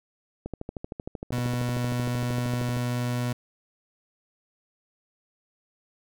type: click train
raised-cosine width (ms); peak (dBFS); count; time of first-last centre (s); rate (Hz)
2; -20; 31; 0.46-2.768; 13
type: tone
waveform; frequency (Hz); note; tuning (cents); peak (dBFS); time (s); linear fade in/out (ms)
30% pulse; 122.5; B2; -14; -23; 1.32-3.33; 5
effects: none